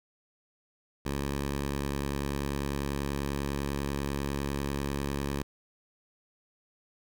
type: tone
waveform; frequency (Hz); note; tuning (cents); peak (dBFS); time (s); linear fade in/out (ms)
10% pulse; 70.1; C#2; +20; -22; 1.05-5.43; 10
effects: none